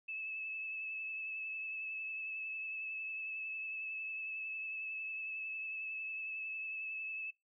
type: tone with vibrato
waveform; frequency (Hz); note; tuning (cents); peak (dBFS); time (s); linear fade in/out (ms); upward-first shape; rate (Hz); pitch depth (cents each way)
sine; 2608; E7; -19; -39; 0.08-7.31; 10; sine; 11; 20
effects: noise-tail reverb RT60 0.2 s tail -23 dB re dry